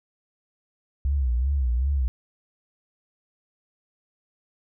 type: tone with vibrato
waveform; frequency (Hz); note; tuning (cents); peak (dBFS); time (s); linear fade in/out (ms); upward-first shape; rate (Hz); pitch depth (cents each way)
sine; 65; C2; -11; -20; 1.05-2.08; 0; sine; 2.6; 160
effects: none

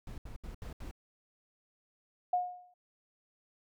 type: noise bursts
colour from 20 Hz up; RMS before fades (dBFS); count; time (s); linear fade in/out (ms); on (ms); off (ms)
brown; -43; 5; 0.07-0.912; 2; 110; 73
type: tone with exponential decay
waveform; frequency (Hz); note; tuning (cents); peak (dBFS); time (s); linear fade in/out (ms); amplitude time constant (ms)
sine; 720; F#5; -47; -24; 2.33-2.74; 5; 87
effects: none

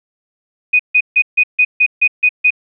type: tone bursts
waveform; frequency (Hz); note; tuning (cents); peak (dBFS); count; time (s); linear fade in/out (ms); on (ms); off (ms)
sine; 2489; D#7; 0; -7; 9; 0.73-2.506; 10; 64; 150
effects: none

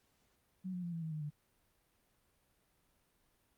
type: tone with pitch steps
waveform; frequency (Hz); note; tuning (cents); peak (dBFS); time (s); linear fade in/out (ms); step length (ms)
sine; 186.1 / 179.14 / 172.44 / 165.99 / 159.78 / 153.8 / 148.05; F#3 / F3 / F3 / E3 / D#3 / D#3 / D3; +10 / +44 / -22 / +12 / +46 / -20 / +14; -38; 0.64-1.305; 20; 95
effects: pink hiss -75 dBFS RMS until 3.57 s + Opus 48 kbps

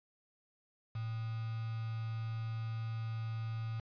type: tone with quantisation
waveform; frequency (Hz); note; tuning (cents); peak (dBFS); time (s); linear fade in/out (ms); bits
sine; 112.4; A2; +37; -36; 0.95-3.8; 5; 8
effects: resampled to 11025 Hz

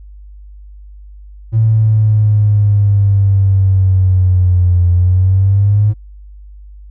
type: exponential two-way sweep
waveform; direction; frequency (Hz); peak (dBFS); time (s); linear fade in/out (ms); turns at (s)
triangle; down then up; 112 to 87.7 to 106.4; -3; 1.52-5.94; 50; 4.91
effects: tanh soft clip ceiling -5 dBFS + added 50 Hz sine -32 dBFS peak until 6.9 s

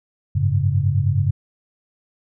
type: chord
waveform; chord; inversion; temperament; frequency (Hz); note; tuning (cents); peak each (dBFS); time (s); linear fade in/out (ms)
sine; F# suspended second; none; equal with one note detuned; 94.33 / 103.83 / 138.59; F#2 / G#2 / C#3; +34 / 0 / 0; -20; 0.35-1.31; 10
effects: none

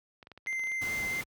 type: clicks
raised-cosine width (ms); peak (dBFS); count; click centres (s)
0.3; -33; 10; 0.228 / 0.271 / 0.317 / 0.376 / 0.462 / 0.528 / 0.595 / 0.638 / 0.672 / 0.718
type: tone with vibrato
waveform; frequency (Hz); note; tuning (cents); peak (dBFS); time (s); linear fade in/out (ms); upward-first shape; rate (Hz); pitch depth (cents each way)
triangle; 2079; C7; -12; -29; 0.47-1.21; 0; sine; 4.8; 8
type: noise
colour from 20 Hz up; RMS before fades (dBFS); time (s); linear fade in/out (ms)
pink; -41; 0.81-1.24; 10
effects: high-pass 60 Hz 12 dB/octave

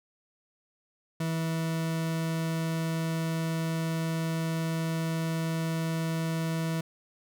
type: tone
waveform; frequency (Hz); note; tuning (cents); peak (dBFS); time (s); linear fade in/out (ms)
40% pulse; 162.8; E3; -21; -27; 1.2-6.81; 5
effects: none

